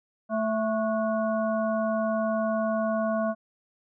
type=harmonic tone with a mistuned harmonic; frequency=220 Hz; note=A3; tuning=in tune; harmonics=1 / 3 / 5 / 7; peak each=-28 / -26 / -34 / -38 dBFS; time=0.29-3.35 s; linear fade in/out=50 ms; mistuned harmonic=7; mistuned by=-92 cents; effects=none